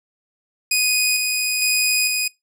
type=tone with tremolo; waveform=15% pulse; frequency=2489 Hz; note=D#7; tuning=in tune; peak=-9 dBFS; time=0.71-2.28 s; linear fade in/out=5 ms; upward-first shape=square; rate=1.1 Hz; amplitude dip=30%; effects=noise-tail reverb RT60 0.2 s tail -24 dB re dry